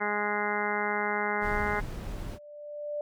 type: harmonic tone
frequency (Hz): 207.7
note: G#3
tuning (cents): 0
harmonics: 1 / 2 / 3 / 4 / 5 / 6 / 7 / 8 / 9 / 10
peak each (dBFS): -38 / -34 / -39 / -33 / -37 / -38 / -35 / -38 / -39 / -35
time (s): 0-1.81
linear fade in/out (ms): 20
type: noise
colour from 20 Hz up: brown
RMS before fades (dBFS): -36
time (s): 1.4-2.39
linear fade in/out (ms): 50
type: tone with exponential growth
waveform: sine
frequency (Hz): 590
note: D5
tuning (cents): +8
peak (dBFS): -29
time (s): 1.63-3.01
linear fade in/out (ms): 2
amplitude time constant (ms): 300
effects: none